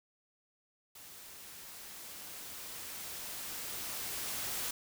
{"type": "noise with level ramp", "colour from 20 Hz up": "white", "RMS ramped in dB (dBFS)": [-52, -37], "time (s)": [0.95, 4.71], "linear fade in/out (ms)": 5, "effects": []}